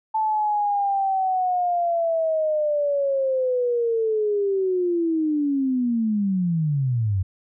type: linear sweep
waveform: sine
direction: down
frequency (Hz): 880 to 89.9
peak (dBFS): -19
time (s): 0.14-7.23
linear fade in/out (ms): 10
effects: none